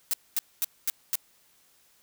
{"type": "noise bursts", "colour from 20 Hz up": "blue", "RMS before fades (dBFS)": -26, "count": 5, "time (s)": [0.11, 1.155], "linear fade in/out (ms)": 0, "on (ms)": 25, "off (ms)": 230, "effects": ["white hiss -63 dBFS RMS until 2.02 s"]}